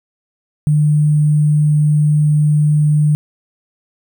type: tone with sample-and-hold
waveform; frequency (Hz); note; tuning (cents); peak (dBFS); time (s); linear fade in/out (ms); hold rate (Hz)
sine; 150.3; D3; +40; -9; 0.67-3.15; 0; 8820
effects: none